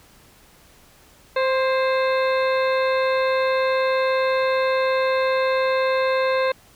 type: harmonic tone with a mistuned harmonic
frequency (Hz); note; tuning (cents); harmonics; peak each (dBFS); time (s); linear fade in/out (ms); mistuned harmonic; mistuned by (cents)
523.3; C5; 0; 1 / 2 / 3 / 4 / 5 / 7 / 8; -19 / -25 / -29 / -31 / -33 / -36 / -37; 1.36-6.52; 5; 3; +30
effects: pink hiss -52 dBFS RMS until 6.75 s